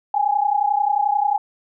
sine tone pair together, 807.7 / 839 Hz, G#5 / G#5, -48 / +17 cents, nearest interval minor second, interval 65 cents, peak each -19 dBFS, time 0.14-1.38 s, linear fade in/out 5 ms, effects none

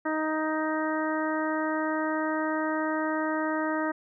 harmonic tone, 312.3 Hz, D#4, 7 cents sharp, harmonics 1 / 2 / 3 / 4 / 5 / 6, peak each -29 / -32 / -34 / -35 / -36 / -37 dBFS, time 0.05-3.92 s, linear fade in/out 10 ms, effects none

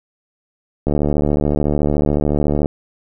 click train, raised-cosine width 2 ms, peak -4 dBFS, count 133, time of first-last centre 0.87-2.659 s, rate 73.8 Hz, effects none

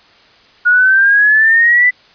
sine exponential sweep, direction up, 1439 to 2003 Hz, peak -6 dBFS, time 0.65-1.91 s, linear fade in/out 20 ms, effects white hiss -46 dBFS RMS until 2.14 s + resampled to 11025 Hz

